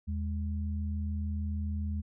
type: tone pair together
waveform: sine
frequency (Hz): 80 / 206.9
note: D#2 / G#3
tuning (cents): +49 / -6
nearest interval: octave + major third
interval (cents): 1645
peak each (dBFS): -31 / -38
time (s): 0.07-2.02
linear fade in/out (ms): 20
effects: none